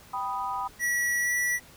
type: chord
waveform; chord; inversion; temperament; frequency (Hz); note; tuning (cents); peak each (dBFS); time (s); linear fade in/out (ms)
sine; G augmented; none; equal; 784 / 987.8 / 1244.5; G5 / B5 / D#6; 0 / 0 / 0; -34 / -31 / -34; 0.13-0.68; 10
type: tone with pitch glide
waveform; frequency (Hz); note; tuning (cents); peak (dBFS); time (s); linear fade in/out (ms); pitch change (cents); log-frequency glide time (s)
square; 1934 to 1950.8; B6 to B6; -37 to -22; -25; 0.79-1.6; 50; +15; 1.2-1.31
effects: pink hiss -52 dBFS RMS until 1.76 s